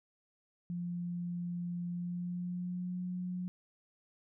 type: tone with pitch glide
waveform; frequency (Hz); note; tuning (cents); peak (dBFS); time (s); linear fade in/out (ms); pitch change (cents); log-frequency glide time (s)
sine; 174.61 to 180.56; F3 to F#3; 0 to -42; -35; 0.7-3.48; 0; +58; 1.88-2.99
effects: none